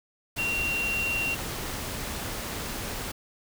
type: tone in noise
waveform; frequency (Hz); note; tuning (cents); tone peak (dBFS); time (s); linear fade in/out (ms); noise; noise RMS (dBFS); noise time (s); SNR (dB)
sine; 2751; F7; -27; -26; 0.38-1.35; 10; pink; -34; 0.36-3.12; +5
effects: none